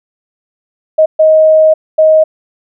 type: tone bursts at uneven times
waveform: sine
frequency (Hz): 628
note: D#5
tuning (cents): +16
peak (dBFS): -3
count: 3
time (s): 0.98-1.06 / 1.19-1.74 / 1.98-2.24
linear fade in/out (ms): 10
effects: none